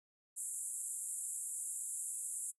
pink band-pass noise, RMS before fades -42 dBFS, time 0.36-2.52 s, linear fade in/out 20 ms, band 7400 to 11000 Hz, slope 96 dB/octave, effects noise-tail reverb RT60 0.1 s tail -21 dB re dry

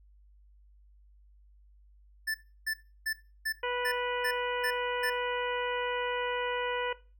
square tone bursts, 1760 Hz, A6, in tune, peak -30 dBFS, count 8, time 2.27-5.102 s, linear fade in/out 10 ms, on 74 ms, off 320 ms
harmonic tone, 491.3 Hz, B4, 9 cents flat, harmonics 1 / 2 / 3 / 4 / 5 / 6, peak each -33 / -36 / -38 / -39 / -40 / -41 dBFS, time 3.63-6.93 s, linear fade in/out 5 ms
effects noise-tail reverb RT60 0.3 s tail -17 dB re dry + added 50 Hz sine -56 dBFS peak until 7.19 s

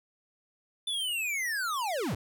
square linear sweep, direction down, 3536 to 70.7 Hz, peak -30 dBFS, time 0.87-2.15 s, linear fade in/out 5 ms, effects none

